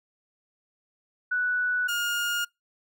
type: tone pair in turn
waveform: sine / 30% pulse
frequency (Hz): 1480 / 1420.9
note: F#6 / F6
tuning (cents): 0 / +29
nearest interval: minor second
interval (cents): 71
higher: first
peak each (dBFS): -23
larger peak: neither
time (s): 1.31-1.88 / 1.88-2.45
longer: neither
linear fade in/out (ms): 10
effects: noise-tail reverb RT60 0.2 s tail -26 dB re dry